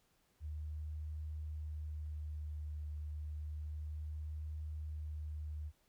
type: tone with vibrato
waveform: sine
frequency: 76.1 Hz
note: D#2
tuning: 38 cents flat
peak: -40 dBFS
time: 0.4-5.72 s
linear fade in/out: 50 ms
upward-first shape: triangle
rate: 0.3 Hz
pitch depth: 18 cents each way
effects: pink hiss -75 dBFS RMS until 5.88 s